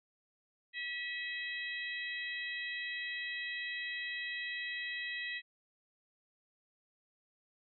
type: harmonic tone with a mistuned harmonic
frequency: 648 Hz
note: E5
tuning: 30 cents flat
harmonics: 3 / 4 / 5 / 6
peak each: -39 / -44 / -47 / -47 dBFS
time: 0.73-5.42 s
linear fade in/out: 50 ms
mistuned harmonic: 4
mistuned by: -25 cents
effects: none